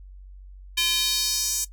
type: tone with high-pass filter sweep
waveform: square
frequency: 342.6 Hz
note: F4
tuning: 33 cents flat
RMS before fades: -24 dBFS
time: 0.77-1.65 s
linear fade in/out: 10 ms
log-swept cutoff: 2900 to 6900 Hz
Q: 2.4
effects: noise-tail reverb RT60 0.1 s tail -18 dB re dry + added 47 Hz sine -41 dBFS peak until 1.72 s